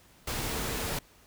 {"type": "tone in noise", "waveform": "sine", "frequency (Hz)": 449.2, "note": "A4", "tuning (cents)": 36, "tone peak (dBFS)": -43, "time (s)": [0.48, 0.98], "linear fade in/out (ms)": 5, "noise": "pink", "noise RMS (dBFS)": -33, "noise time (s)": [0.27, 0.99], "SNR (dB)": -13, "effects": ["pink hiss -59 dBFS RMS until 1.26 s"]}